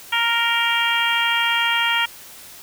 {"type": "harmonic tone with a mistuned harmonic", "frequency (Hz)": 466.2, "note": "A#4", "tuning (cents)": 0, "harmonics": [2, 3, 4, 5, 6, 7], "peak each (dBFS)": [-24, -24, -24, -24, -24, -24], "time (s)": [0.12, 2.06], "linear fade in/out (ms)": 10, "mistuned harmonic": 7, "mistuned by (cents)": -20, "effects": ["white hiss -41 dBFS RMS until 2.62 s"]}